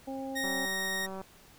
harmonic tone, 268.3 Hz, C4, 44 cents sharp, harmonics 1 / 2 / 3, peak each -37 / -40 / -42 dBFS, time 0.07-0.66 s, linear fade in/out 10 ms
sawtooth tone, 1864.7 Hz, A#6, in tune, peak -28 dBFS, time 0.35-1.07 s, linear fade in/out 20 ms
click train, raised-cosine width 1 ms, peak -28 dBFS, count 149, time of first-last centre 0.44-1.215 s, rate 191 Hz
effects pink hiss -57 dBFS RMS until 1.58 s

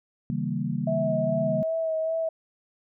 sine chord, C# diminished seventh, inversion none, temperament equal with one note detuned, 138.59 / 160.96 / 196 / 233.1 Hz, C#3 / E3 / G3 / Bb3, 0 / -41 / 0 / 0 cents, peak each -31 dBFS, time 0.3-1.63 s, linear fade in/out 0 ms
sine tone with vibrato, 645 Hz, E5, 38 cents flat, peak -24 dBFS, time 0.87-2.29 s, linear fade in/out 5 ms, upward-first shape sine, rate 2.5 Hz, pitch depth 24 cents each way
effects none

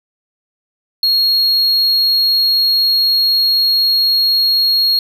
triangle tone, 4291 Hz, C8, 43 cents sharp, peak -9 dBFS, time 1.03-4.99 s, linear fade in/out 2 ms, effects none

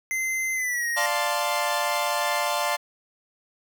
square tone with pitch glide, 2069 to 1875.5 Hz, C7 to A#6, -20 to +10 cents, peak -25 dBFS, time 0.11-1.06 s, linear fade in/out 0 ms, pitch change -170 cents, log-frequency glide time 0.54-0.87 s
sawtooth chord, D minor seventh, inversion none, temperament equal, 587.3 / 698.5 / 880 / 1046.5 Hz, D5 / F5 / A5 / C6, 0 / 0 / 0 / 0 cents, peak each -25 dBFS, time 0.96-2.77 s, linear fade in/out 20 ms
effects none

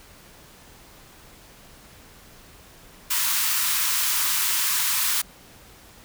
white high-pass noise, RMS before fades -23 dBFS, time 3.1-5.22 s, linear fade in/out 10 ms, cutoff 900 Hz, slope 96 dB/octave, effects pink hiss -49 dBFS RMS until 6.04 s

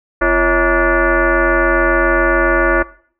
sine tone with frequency modulation, 554.4 Hz, C#5, in tune, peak -10 dBFS, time 0.21-2.83 s, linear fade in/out 10 ms, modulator 299 Hz, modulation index 4.1, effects noise-tail reverb RT60 0.5 s tail -18 dB re dry

